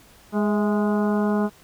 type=harmonic tone with a mistuned harmonic; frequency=207.5 Hz; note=G#3; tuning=1 cent flat; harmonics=1 / 2 / 3 / 4 / 5 / 6 / 7; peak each=-20 / -26 / -30 / -32 / -34 / -36 / -37 dBFS; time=0.32-1.5 s; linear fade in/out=50 ms; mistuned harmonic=3; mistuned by=+54 cents; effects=pink hiss -52 dBFS RMS until 1.63 s